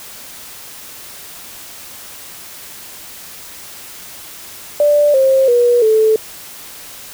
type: tone with pitch steps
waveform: sine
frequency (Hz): 587.3 / 532.4 / 482.6 / 437.4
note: D5 / C5 / B4 / A4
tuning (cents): 0 / +30 / -40 / -10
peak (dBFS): -8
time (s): 4.8-6.16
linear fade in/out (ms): 2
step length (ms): 340
effects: white hiss -34 dBFS RMS until 7.13 s